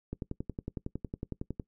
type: click train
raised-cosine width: 3 ms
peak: -22 dBFS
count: 17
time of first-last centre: 0.13-1.598 s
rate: 10.9 Hz
effects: noise-tail reverb RT60 0.1 s tail -21 dB re dry